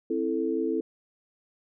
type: chord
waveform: sine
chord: A minor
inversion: first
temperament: just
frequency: 264 / 330 / 440 Hz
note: C4 / E4 / A4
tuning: +16 / +2 / 0 cents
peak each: -31 / -28 / -29 dBFS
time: 0.1-0.81 s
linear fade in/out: 5 ms
effects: none